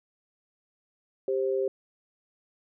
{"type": "tone pair together", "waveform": "sine", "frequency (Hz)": [394.2, 526.2], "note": ["G4", "C5"], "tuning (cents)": [10, 10], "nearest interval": "perfect fourth", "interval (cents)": 500, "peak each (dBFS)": [-26, -29], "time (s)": [1.28, 1.68], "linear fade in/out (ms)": 2, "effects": []}